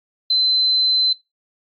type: tone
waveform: sine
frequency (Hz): 4060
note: B7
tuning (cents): +47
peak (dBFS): -14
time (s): 0.3-1.13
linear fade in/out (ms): 5
effects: noise-tail reverb RT60 0.2 s tail -19 dB re dry + AAC 64 kbps